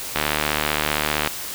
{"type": "click train", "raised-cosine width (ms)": 0.3, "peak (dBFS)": -3, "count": 85, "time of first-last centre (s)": [0.16, 1.274], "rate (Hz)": 75.4, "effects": ["white hiss -31 dBFS RMS until 1.54 s"]}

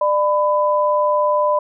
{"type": "tone pair together", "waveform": "sine", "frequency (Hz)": [597.1, 1001], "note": ["D5", "B5"], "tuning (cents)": [29, 23], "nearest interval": "major sixth", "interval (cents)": 894, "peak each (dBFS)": [-16, -17], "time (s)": [0.01, 1.59], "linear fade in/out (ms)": 5, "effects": []}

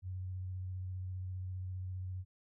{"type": "tone with vibrato", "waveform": "sine", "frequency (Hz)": 92.5, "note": "F#2", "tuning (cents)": 0, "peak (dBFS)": -38, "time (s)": [0.02, 2.25], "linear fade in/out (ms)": 50, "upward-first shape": "sine", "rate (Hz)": 15, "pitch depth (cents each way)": 18, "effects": []}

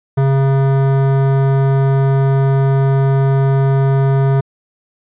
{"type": "tone with hard clipping", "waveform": "sine", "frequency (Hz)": 135.9, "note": "C#3", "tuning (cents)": -34, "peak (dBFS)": -12, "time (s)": [0.17, 4.41], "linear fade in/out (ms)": 10, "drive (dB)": 16, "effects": ["resampled to 8000 Hz"]}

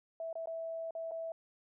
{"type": "tone with dropouts", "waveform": "sine", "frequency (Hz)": 656, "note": "E5", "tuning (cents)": -9, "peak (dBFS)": -37, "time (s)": [0.2, 1.32], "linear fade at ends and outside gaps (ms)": 2, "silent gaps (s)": [[0.329, 0.354], [0.458, 0.472], [0.908, 0.951], [1.111, 1.117]], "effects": []}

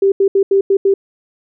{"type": "tone bursts at uneven times", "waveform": "sine", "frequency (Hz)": 392, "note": "G4", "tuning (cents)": 0, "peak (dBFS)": -8, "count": 6, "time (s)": [[0.02, 0.12], [0.2, 0.28], [0.35, 0.43], [0.51, 0.61], [0.7, 0.77], [0.85, 0.94]], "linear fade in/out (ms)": 5, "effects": []}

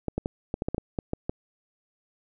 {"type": "clicks", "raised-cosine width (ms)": 2, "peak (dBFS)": -14, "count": 11, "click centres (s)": [0.083, 0.18, 0.259, 0.541, 0.621, 0.685, 0.746, 0.781, 0.988, 1.134, 1.295], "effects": []}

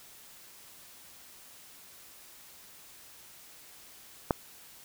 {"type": "click", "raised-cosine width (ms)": 1, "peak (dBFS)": -10, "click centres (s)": 4.308, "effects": ["white hiss -53 dBFS RMS until 4.84 s"]}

